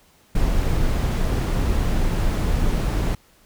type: noise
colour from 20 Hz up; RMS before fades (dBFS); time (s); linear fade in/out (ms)
brown; -20; 0.35-3.15; 5
effects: pink hiss -56 dBFS RMS until 3.45 s